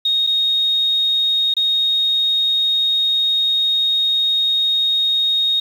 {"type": "tone with dropouts", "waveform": "sine", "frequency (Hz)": 3729, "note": "A#7", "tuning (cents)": 0, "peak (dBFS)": -14, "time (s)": [0.05, 5.6], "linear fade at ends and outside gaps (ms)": 5, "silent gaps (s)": [[0.267, 0.271], [1.54, 1.566]], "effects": ["7-bit"]}